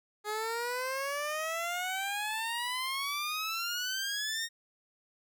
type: exponential sweep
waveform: 15% pulse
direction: up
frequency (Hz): 415.7 to 1864.7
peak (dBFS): -26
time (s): 0.24-4.49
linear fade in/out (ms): 50
effects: none